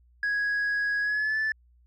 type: tone with pitch glide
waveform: sine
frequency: 1661.2 to 1749.8 Hz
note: G#6 to A6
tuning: 0 to -10 cents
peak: -22 dBFS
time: 0.23-1.52 s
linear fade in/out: 2 ms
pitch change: +90 cents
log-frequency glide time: 1.01-1.38 s
effects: tanh soft clip ceiling -23 dBFS + added 60 Hz sine -57 dBFS peak until 1.86 s